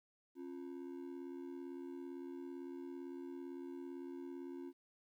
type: ring-modulated tone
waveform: triangle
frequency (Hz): 311.1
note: D#4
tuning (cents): 0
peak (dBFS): -40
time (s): 0.35-4.73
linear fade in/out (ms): 50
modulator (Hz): 38.9
effects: 13-bit